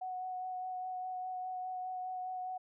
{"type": "tone with vibrato", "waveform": "sine", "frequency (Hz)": 739, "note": "F#5", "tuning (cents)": -2, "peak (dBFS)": -37, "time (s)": [0.01, 2.58], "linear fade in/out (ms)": 10, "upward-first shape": "sine", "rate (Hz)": 4.9, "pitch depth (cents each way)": 13, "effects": []}